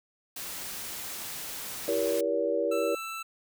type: noise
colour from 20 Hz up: white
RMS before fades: -38 dBFS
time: 0.36-2.21 s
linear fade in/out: 5 ms
type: chord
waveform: sine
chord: E diminished seventh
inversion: none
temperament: just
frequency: 329.6 / 395.6 / 474.7 / 569.6 Hz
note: E4 / G4 / Bb4 / Db5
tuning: 0 / +16 / +31 / +47 cents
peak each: -33 / -33 / -29 / -29 dBFS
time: 1.88-2.95 s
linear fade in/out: 2 ms
type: tone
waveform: 25% pulse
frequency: 1327 Hz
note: E6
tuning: 11 cents sharp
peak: -31 dBFS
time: 2.71-3.23 s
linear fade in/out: 10 ms
effects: none

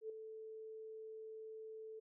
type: tone with ADSR envelope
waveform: sine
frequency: 439.4 Hz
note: A4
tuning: 2 cents flat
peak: -40 dBFS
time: 0.01-2 s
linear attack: 87 ms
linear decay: 4 ms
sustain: -8 dB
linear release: 13 ms
effects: none

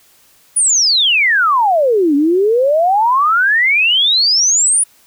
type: exponential two-way sweep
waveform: sine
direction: down then up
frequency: 9956 to 277.2 to 9956 Hz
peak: -9 dBFS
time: 0.56-4.84 s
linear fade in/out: 10 ms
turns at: 2.15 s
effects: white hiss -50 dBFS RMS until 5.06 s

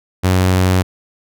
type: tone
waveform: sawtooth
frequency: 92.5 Hz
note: F#2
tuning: in tune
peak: -7 dBFS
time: 0.23-0.83 s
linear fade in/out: 20 ms
effects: none

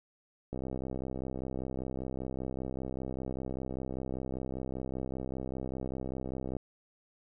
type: click train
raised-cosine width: 2 ms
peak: -24 dBFS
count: 394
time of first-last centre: 0.53-6.567 s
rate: 65.1 Hz
effects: none

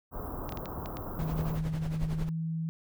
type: band-stop noise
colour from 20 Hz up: pink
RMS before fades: -38 dBFS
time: 0.11-1.6 s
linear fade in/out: 50 ms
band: 1300 to 15000 Hz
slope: 48 dB/octave
type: clicks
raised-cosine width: 0.2 ms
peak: -25 dBFS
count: 6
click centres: 0.492 / 0.523 / 0.573 / 0.657 / 0.859 / 0.97 s
type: noise with tremolo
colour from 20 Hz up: brown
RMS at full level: -33 dBFS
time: 1.19-2.29 s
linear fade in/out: 0 ms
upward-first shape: sine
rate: 11 Hz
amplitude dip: 75%
type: tone with pitch glide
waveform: sine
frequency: 158.4 to 162.2 Hz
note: D#3 to E3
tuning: +31 to -28 cents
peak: -30 dBFS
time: 1.19-2.69 s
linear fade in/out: 0 ms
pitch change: +41 cents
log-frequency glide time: 2.18-2.34 s
effects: none

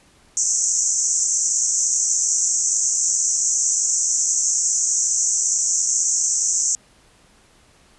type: band-pass noise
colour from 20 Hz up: pink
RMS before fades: -20 dBFS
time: 0.37-6.75 s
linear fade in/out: 0 ms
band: 5900 to 7800 Hz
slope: 96 dB/octave
effects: pink hiss -54 dBFS RMS until 7.98 s + resampled to 24000 Hz

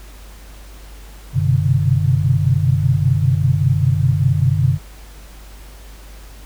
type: tone cluster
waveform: sine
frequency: 95.8 / 126.5 / 131.6 / 150 Hz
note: G2 / B2 / C3 / D3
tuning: -39 / +42 / +10 / +37 cents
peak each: -18 dBFS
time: 1.33-4.79 s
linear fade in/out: 50 ms
effects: added 50 Hz sine -36 dBFS peak until 6.45 s + pink hiss -44 dBFS RMS until 6.45 s

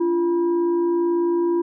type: tone with frequency modulation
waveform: sine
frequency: 344.1 Hz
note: F4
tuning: 26 cents flat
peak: -17 dBFS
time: 0-1.62 s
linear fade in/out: 10 ms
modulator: 630 Hz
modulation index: 0.39
effects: none

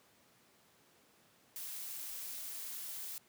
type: noise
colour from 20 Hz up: blue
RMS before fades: -44 dBFS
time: 1.56-3.18 s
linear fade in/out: 0 ms
effects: pink hiss -67 dBFS RMS until 3.28 s + high-pass 150 Hz 12 dB/octave

